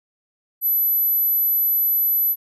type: tone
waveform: sine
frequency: 11970 Hz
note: F#9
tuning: 19 cents sharp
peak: -16 dBFS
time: 0.61-2.36 s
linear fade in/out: 50 ms
effects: none